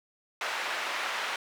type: band-pass noise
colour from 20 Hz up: white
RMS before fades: -33 dBFS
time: 0.41-1.36 s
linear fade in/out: 2 ms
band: 720 to 2200 Hz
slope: 12 dB/octave
effects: none